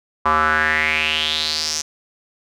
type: tone with band-pass filter sweep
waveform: square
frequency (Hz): 77.8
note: D#2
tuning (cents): 0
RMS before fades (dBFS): -19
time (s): 0.25-1.82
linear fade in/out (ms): 10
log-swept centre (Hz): 1100 to 6100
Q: 5.3
effects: none